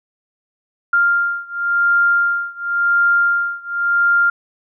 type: beating tone pair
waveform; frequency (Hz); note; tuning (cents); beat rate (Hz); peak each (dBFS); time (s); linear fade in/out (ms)
sine; 1396.9 / 1397.83; F6 / F6; 0 / +1; 0.93; -16 / -17; 0.93-4.3; 5
effects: none